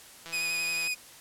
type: click train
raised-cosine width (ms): 0.2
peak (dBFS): -25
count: 103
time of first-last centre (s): 0.26-0.874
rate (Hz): 166
type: tone with vibrato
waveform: sawtooth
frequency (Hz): 2489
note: D#7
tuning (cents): 0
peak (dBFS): -25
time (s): 0.32-0.95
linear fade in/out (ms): 20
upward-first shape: triangle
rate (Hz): 11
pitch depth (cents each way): 25
effects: white hiss -50 dBFS RMS until 1.2 s + low-pass 12000 Hz 12 dB/octave